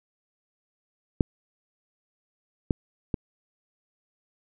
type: clicks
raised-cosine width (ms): 3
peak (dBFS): -6 / -9 / -13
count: 3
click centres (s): 1.208 / 2.708 / 3.142
effects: none